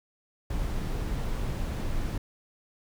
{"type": "noise", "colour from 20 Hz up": "brown", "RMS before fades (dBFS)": -30, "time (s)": [0.5, 2.18], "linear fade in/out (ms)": 5, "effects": []}